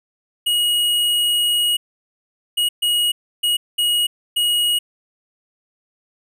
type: tone bursts at uneven times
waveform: square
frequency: 2894 Hz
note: F#7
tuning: 39 cents flat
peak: -16 dBFS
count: 6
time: 0.46-1.77 / 2.57-2.69 / 2.82-3.12 / 3.43-3.57 / 3.78-4.07 / 4.36-4.79 s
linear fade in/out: 10 ms
effects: none